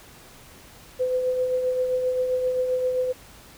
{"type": "tone with tremolo", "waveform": "sine", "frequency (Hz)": 507, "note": "B4", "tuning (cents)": 45, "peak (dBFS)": -19, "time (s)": [0.99, 3.13], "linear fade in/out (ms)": 20, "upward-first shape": "triangle", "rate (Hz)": 7.6, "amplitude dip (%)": 45, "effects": ["pink hiss -48 dBFS RMS until 3.57 s"]}